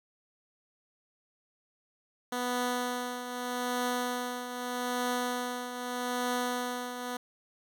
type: tone with tremolo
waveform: 10% pulse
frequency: 246.9 Hz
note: B3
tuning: in tune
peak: -20 dBFS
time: 2.32-7.17 s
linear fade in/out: 5 ms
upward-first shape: triangle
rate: 0.81 Hz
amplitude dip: 65%
effects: none